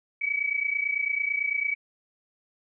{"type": "tone pair together", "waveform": "sine", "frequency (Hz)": [2260, 2289], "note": ["C#7", "D7"], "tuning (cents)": [33, -45], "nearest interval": "unison", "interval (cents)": 22, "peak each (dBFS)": [-28, -27], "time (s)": [0.21, 1.75], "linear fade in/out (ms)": 10, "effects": []}